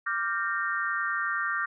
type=chord; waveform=sine; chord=G minor seventh; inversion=second; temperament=equal with one note detuned; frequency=1174.7 / 1396.9 / 1568 / 1837.9 Hz; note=D6 / F6 / G6 / Bb6; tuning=0 / 0 / 0 / -25 cents; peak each=-32 dBFS; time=0.06-1.66 s; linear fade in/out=10 ms; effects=none